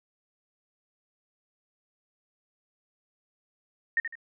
sine tone with echo, 1845 Hz, A#6, 18 cents flat, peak -21 dBFS, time 3.97-4 s, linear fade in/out 2 ms, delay 77 ms, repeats 2, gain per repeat -9 dB, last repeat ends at 4.154 s, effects none

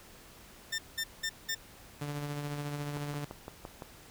15% pulse tone bursts, 1800 Hz, A6, 39 cents sharp, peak -25 dBFS, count 4, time 0.72-1.55 s, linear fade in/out 10 ms, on 65 ms, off 190 ms
sawtooth tone with tremolo, 145.6 Hz, D3, 15 cents flat, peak -30 dBFS, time 2.01-3.25 s, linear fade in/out 5 ms, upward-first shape sine, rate 14 Hz, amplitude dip 35%
click train, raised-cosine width 1 ms, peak -27 dBFS, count 6, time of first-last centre 2.97-3.822 s, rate 5.87 Hz
effects pink hiss -54 dBFS RMS until 4.1 s

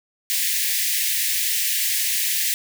white high-pass noise, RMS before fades -22 dBFS, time 0.3-2.54 s, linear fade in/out 0 ms, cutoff 1700 Hz, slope 96 dB/octave, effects none

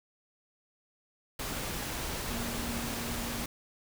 sine tone in noise, 235.3 Hz, A#3, 16 cents sharp, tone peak -39 dBFS, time 2.3-3.44 s, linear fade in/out 5 ms, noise pink, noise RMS -36 dBFS, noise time 1.39-3.46 s, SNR -6 dB, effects none

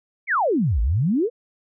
sine exponential two-way sweep, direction down then up, 2349 to 51.3 to 512 Hz, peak -17 dBFS, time 0.27-1.3 s, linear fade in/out 50 ms, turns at 0.81 s, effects none

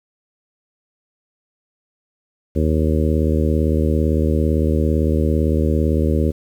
harmonic tone, 77.78 Hz, D#2, in tune, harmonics 1 / 2 / 3 / 4 / 5 / 6 / 7, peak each -17 / -23 / -22 / -24 / -25 / -26 / -28 dBFS, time 2.55-6.32 s, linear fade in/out 20 ms, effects 8-bit

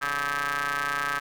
sawtooth ring-modulated tone, 144.5 Hz, D3, 28 cents flat, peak -19 dBFS, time 0.01-1.2 s, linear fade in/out 20 ms, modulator 1430 Hz, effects none

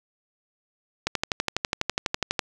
click train, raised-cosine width 0.2 ms, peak -6 dBFS, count 17, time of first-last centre 1.07-2.392 s, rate 12.1 Hz, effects none

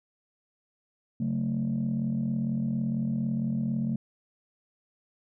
sine chord, F# minor, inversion second, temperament equal with one note detuned, 138.59 / 185 / 222.8 Hz, C#3 / F#3 / A3, 0 / 0 / +22 cents, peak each -30 / -32 / -27 dBFS, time 1.2-3.96 s, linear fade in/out 5 ms, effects tanh soft clip ceiling -21 dBFS

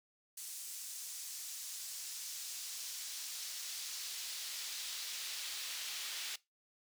brown noise with high-pass filter sweep, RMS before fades -44 dBFS, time 0.37-6.36 s, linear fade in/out 5 ms, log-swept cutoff 7500 to 3400 Hz, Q 1.1, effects noise-tail reverb RT60 0.2 s tail -20 dB re dry

